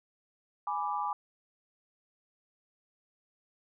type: chord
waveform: sine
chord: G# diminished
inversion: none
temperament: equal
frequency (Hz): 830.6 / 987.8 / 1174.7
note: G#5 / B5 / D6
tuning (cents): 0 / 0 / 0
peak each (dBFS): -34 / -35 / -35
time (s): 0.67-1.13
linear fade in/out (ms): 2
effects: none